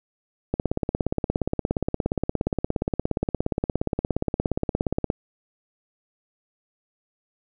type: click train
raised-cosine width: 2 ms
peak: -9 dBFS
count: 79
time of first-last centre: 0.54-5.101 s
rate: 17.1 Hz
effects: none